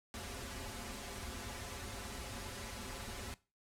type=noise with comb filter; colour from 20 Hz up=pink; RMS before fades=-45 dBFS; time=0.14-3.34 s; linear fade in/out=0 ms; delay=6.4 ms; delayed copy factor=-0.9; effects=noise-tail reverb RT60 0.3 s tail -19 dB re dry + low-pass 11000 Hz 12 dB/octave